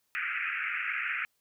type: band-pass noise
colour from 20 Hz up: white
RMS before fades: -33 dBFS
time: 0.15-1.25 s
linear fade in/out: 0 ms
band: 1300 to 2600 Hz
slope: 96 dB/octave
effects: white hiss -75 dBFS RMS until 1.4 s